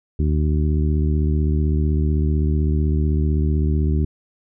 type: harmonic tone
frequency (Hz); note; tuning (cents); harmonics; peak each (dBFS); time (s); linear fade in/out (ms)
75.8; D#2; -45; 1 / 2 / 3 / 4 / 5; -17 / -23 / -27 / -29 / -31; 0.19-4.05; 5
effects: none